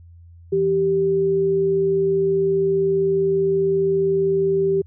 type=tone pair together; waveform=sine; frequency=164.81 / 390.4 Hz; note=E3 / G4; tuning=0 / -7 cents; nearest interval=octave + minor third; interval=1493 cents; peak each=-27 / -16 dBFS; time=0.52-4.82 s; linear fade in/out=10 ms; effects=added 85 Hz sine -42 dBFS peak until 4.86 s